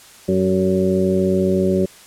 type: harmonic tone with a mistuned harmonic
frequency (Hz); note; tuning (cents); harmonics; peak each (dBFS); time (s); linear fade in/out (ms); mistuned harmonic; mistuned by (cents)
93.9; F#2; +26; 1 / 2 / 3 / 4 / 5 / 6; -27 / -18 / -27 / -18 / -29 / -23; 0.28-1.86; 10; 5; -51
effects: white hiss -44 dBFS RMS until 2.06 s + low-pass 11000 Hz 12 dB/octave